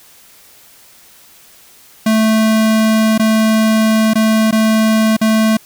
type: tone with dropouts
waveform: square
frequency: 219.6 Hz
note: A3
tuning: 3 cents flat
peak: -10 dBFS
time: 2.06-5.57 s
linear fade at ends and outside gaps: 5 ms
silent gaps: 3.179-3.195 / 4.136-4.154 / 4.511-4.525 / 5.167-5.213 s
effects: white hiss -44 dBFS RMS until 5.65 s